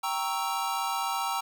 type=chord; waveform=square; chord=G diminished seventh; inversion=none; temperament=equal; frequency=784 / 932.3 / 1108.7 / 1318.5 Hz; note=G5 / Bb5 / Db6 / Fb6; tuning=0 / 0 / 0 / 0 cents; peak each=-34 / -33 / -38 / -34 dBFS; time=0.03-1.41 s; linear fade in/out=10 ms; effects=none